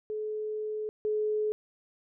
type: tone pair in turn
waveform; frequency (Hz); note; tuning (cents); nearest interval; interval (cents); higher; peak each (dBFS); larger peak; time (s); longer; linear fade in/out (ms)
sine; 428.5 / 426.3; A4 / G#4; -46 / +45; unison; 9; first; -31 / -26; second; 0.1-0.89 / 1.05-1.52; first; 0
effects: none